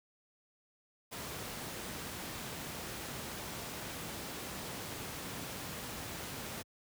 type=noise; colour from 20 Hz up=pink; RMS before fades=-42 dBFS; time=1.11-6.63 s; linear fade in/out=20 ms; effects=high-pass 80 Hz 12 dB/octave